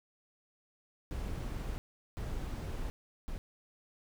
brown noise bursts at uneven times, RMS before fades -38 dBFS, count 3, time 1.11-1.78 / 2.17-2.9 / 3.28-3.38 s, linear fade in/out 0 ms, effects none

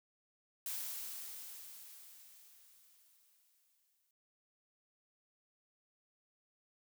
blue noise with exponential decay, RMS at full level -40 dBFS, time 0.66-4.11 s, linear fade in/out 2 ms, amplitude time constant 750 ms, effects none

